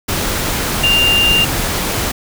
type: tone in noise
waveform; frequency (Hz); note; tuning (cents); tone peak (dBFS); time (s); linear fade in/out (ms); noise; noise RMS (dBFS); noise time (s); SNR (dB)
sine; 2794; F7; 0; -10; 0.83-1.45; 10; pink; -18; 0.08-2.12; +5
effects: none